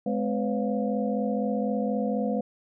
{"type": "tone cluster", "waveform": "sine", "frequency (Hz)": [211, 255.1, 501, 556, 705], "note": ["G#3", "C4", "B4", "C#5", "F5"], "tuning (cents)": [28, -44, 25, 5, 16], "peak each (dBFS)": [-27, -32, -30, -36, -35], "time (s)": [0.06, 2.41], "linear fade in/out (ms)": 5, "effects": []}